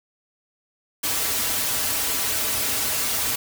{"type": "noise with comb filter", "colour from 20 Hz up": "white", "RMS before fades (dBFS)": -24, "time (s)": [1.03, 3.36], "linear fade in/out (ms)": 10, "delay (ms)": 5.6, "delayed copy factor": -0.85, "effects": []}